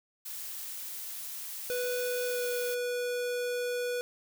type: noise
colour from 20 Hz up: blue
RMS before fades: -40 dBFS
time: 0.25-2.75 s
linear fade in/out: 10 ms
type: tone with pitch glide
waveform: square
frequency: 493.9 to 489.6 Hz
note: B4 to B4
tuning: 0 to -15 cents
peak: -31 dBFS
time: 1.7-4.01 s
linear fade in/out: 0 ms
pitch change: -15 cents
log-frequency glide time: 2.25-2.47 s
effects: none